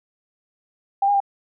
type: tone with pitch steps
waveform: sine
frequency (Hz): 792 / 813 / 795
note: G5 / G#5 / G5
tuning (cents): +18 / -37 / +24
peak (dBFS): -15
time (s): 1.02-1.203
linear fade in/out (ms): 5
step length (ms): 61
effects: none